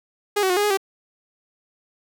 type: tone with pitch steps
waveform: sawtooth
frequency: 412.1 / 377.8 / 361.1 / 411.5 / 416.6 / 388.6 Hz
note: G#4 / F#4 / F#4 / G#4 / G#4 / G4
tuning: -13 / +36 / -42 / -16 / +5 / -15 cents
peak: -14 dBFS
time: 0.36-0.774 s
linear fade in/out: 10 ms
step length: 69 ms
effects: none